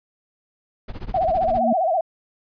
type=noise with tremolo; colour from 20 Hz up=brown; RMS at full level=-27 dBFS; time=0.88-1.6 s; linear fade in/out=5 ms; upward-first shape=triangle; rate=15 Hz; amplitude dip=100%
type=tone with vibrato; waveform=sine; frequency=698.5 Hz; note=F5; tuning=in tune; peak=-17 dBFS; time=1.14-2.01 s; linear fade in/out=5 ms; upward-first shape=sine; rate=15 Hz; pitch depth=170 cents each way
type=tone with exponential growth; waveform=sine; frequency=233.1 Hz; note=A#3; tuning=in tune; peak=-17 dBFS; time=1.22-1.73 s; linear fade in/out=5 ms; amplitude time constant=110 ms
effects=resampled to 11025 Hz